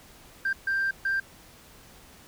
sine tone bursts at uneven times, 1580 Hz, G6, 13 cents sharp, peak -22 dBFS, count 3, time 0.45-0.53 / 0.67-0.91 / 1.05-1.2 s, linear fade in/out 5 ms, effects tanh soft clip ceiling -21 dBFS + pink hiss -52 dBFS RMS until 2.27 s

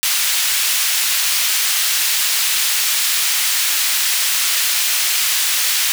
pink high-pass noise, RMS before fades -17 dBFS, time 0.03-5.92 s, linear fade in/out 0 ms, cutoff 2500 Hz, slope 12 dB/octave, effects none

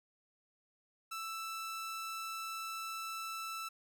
sawtooth tone, 1323 Hz, E6, 6 cents sharp, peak -36 dBFS, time 1.11-3.69 s, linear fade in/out 10 ms, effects none

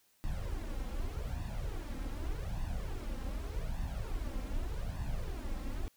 brown noise with flanger, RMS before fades -37 dBFS, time 0.24-5.88 s, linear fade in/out 0 ms, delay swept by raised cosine 1.1 to 3.8 ms, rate 0.84 Hz, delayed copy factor +0.7, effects white hiss -70 dBFS RMS until 5.96 s

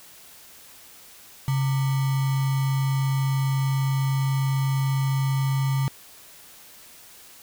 sine tone with sample-and-hold, 135.4 Hz, C#3, 40 cents flat, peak -20 dBFS, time 1.48-5.88 s, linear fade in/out 0 ms, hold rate 1050 Hz, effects white hiss -48 dBFS RMS until 7.42 s

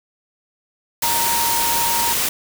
sine tone in noise, 932.3 Hz, A#5, in tune, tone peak -21 dBFS, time 1.03-2.13 s, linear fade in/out 5 ms, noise white, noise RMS -20 dBFS, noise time 1.02-2.29 s, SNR -4 dB, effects none

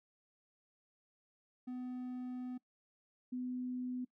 triangle / sine tone pair in turn, 250.9 / 250.9 Hz, B3 / B3, +28 / +28 cents, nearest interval unison, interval 0 cents, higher neither, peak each -38 / -37 dBFS, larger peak second, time 1.67-2.58 / 3.32-4.05 s, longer first, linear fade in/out 10 ms, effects noise-tail reverb RT60 0.1 s tail -22 dB re dry

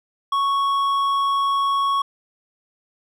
sine tone with hard clipping, 1108.7 Hz, C#6, in tune, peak -19 dBFS, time 0.32-2.02 s, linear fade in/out 5 ms, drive 6 dB, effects none

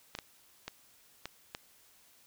clicks, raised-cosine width 0.2 ms, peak -21 dBFS, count 5, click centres 0.151 / 0.188 / 0.68 / 1.256 / 1.549 s, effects white hiss -63 dBFS RMS until 2.26 s

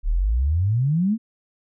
sine exponential sweep, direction up, 34.65 to 234.1 Hz, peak -17 dBFS, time 0.03-1.18 s, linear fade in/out 50 ms, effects none

